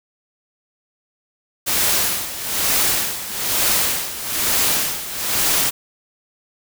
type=noise with tremolo; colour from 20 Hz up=white; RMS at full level=-17 dBFS; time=1.66-5.71 s; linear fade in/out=20 ms; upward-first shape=sine; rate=1.1 Hz; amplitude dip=75%; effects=none